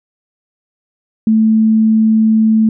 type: tone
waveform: sine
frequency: 220 Hz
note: A3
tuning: in tune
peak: -7 dBFS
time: 1.27-2.69 s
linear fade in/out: 2 ms
effects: none